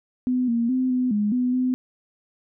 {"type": "tone with pitch steps", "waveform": "sine", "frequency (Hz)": [251.8, 233.5, 257.1, 252.2, 208, 249.5, 254.1], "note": ["B3", "A#3", "C4", "B3", "G#3", "B3", "B3"], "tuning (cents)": [34, 3, -30, 36, 3, 18, 49], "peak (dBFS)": -19, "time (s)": [0.27, 1.74], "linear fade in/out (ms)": 0, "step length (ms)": 210, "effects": []}